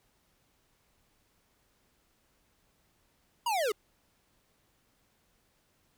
square linear sweep, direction down, 987.8 to 388.2 Hz, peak -28 dBFS, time 3.46-3.72 s, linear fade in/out 5 ms, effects pink hiss -71 dBFS RMS until 5.97 s

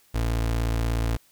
30% pulse tone, 56.7 Hz, A#1, 47 cents flat, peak -20 dBFS, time 0.14-1.17 s, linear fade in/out 10 ms, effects white hiss -60 dBFS RMS until 1.31 s

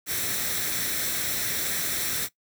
white noise with comb filter, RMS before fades -28 dBFS, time 0.06-2.29 s, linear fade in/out 50 ms, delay 0.52 ms, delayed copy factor +0.55, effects noise-tail reverb RT60 0.1 s tail -17 dB re dry + high-pass 60 Hz 12 dB/octave

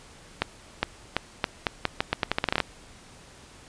accelerating click train, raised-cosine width 0.3 ms, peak -6 dBFS, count 17, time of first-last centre 0.42-2.603 s, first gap 410 ms, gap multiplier 0.82, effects pink hiss -50 dBFS RMS until 3.68 s + resampled to 22050 Hz

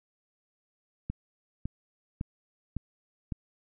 click train, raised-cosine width 5 ms, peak -20 dBFS, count 5, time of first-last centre 1.1-3.322 s, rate 1.8 Hz, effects none

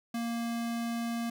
square tone, 233.1 Hz, A#3, in tune, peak -32 dBFS, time 0.14-1.3 s, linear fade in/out 5 ms, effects none

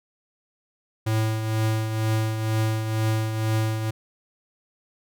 square tone with tremolo, 110 Hz, A2, in tune, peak -20 dBFS, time 1.06-3.91 s, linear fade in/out 10 ms, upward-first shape triangle, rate 2.1 Hz, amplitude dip 55%, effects none

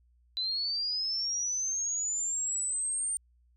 sine linear sweep, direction up, 3976 to 8870 Hz, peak -29 dBFS, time 0.37-3.17 s, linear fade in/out 0 ms, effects added 60 Hz sine -62 dBFS peak until 3.56 s

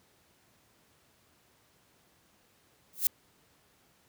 violet noise with exponential growth, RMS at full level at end -21 dBFS, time 2.93-3.07 s, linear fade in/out 2 ms, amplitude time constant 30 ms, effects pink hiss -66 dBFS RMS until 4.08 s + high-pass 80 Hz 12 dB/octave

